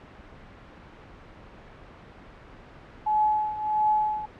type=tone with tremolo; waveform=sine; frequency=853 Hz; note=G#5; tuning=46 cents sharp; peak=-18 dBFS; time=3.06-4.26 s; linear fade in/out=10 ms; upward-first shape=triangle; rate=1.5 Hz; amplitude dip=80%; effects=pink hiss -47 dBFS RMS until 4.39 s + low-pass 2000 Hz 12 dB/octave